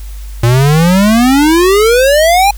square exponential sweep, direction up, 114.7 to 828 Hz, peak -6 dBFS, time 0.43-2.51 s, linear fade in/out 5 ms, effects added 50 Hz sine -22 dBFS peak until 2.57 s + white hiss -39 dBFS RMS until 2.57 s

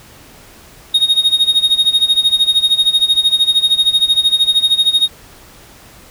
triangle tone with tremolo, 3729 Hz, A#7, in tune, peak -5 dBFS, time 0.94-5.08 s, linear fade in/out 5 ms, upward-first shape sine, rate 13 Hz, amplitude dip 85%, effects pink hiss -41 dBFS RMS until 6.1 s

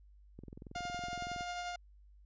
click train, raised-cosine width 3 ms, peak -35 dBFS, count 23, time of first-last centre 0.39-1.409 s, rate 21.6 Hz
sawtooth tone with tremolo, 707 Hz, F5, 21 cents sharp, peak -33 dBFS, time 0.75-1.76 s, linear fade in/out 5 ms, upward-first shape triangle, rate 11 Hz, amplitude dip 35%
effects added 50 Hz sine -57 dBFS peak until 2.25 s + resampled to 16000 Hz

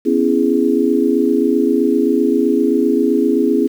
sine chord, C# minor seventh, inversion third, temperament just, 249.5 / 277.2 / 332.6 / 415.8 Hz, B3 / C#4 / E4 / G#4, +18 / 0 / +16 / +2 cents, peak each -17 dBFS, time 0.05-3.68 s, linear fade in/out 20 ms, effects 7-bit

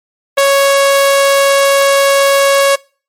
sawtooth tone, 554.4 Hz, C#5, in tune, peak -3 dBFS, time 0.37-2.76 s, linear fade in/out 10 ms, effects noise-tail reverb RT60 0.4 s tail -25 dB re dry + MP3 64 kbps

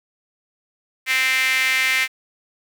sawtooth tone with high-pass filter, 260.9 Hz, C4, 5 cents flat, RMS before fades -19 dBFS, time 1.06-2.08 s, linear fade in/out 50 ms, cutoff 2100 Hz, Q 5, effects 8-bit

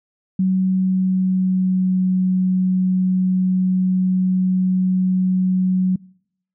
sine tone with pitch glide, 187.5 to 185.24 Hz, F#3 to F#3, +23 to +2 cents, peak -14 dBFS, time 0.39-5.96 s, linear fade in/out 5 ms, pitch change -21 cents, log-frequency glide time 0.65-2.04 s, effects noise-tail reverb RT60 0.7 s tail -25 dB re dry

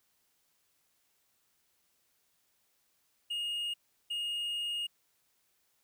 triangle tone bursts at uneven times, 2854 Hz, F7, 37 cents sharp, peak -31 dBFS, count 2, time 3.3-3.74 / 4.1-4.87 s, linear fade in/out 10 ms, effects white hiss -74 dBFS RMS until 5.83 s

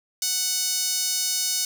sawtooth tone with high-pass filter, 740 Hz, F#5, in tune, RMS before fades -25 dBFS, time 0.22-1.65 s, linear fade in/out 2 ms, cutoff 5400 Hz, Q 1.7, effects none

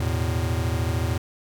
square chord, E suspended fourth, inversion none, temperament equal, 82.41 / 110 / 123.47 Hz, E2 / A2 / B2, 0 / 0 / 0 cents, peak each -26 / -27 / -31 dBFS, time 0-1.18 s, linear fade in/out 5 ms, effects none

